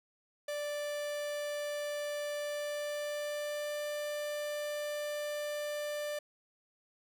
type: tone with pitch glide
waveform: 45% pulse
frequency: 587.3 to 591.7 Hz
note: D5 to D5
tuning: 0 to +13 cents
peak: -35 dBFS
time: 0.48-6.19 s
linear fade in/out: 5 ms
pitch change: +13 cents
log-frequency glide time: 2.37-3.79 s
effects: none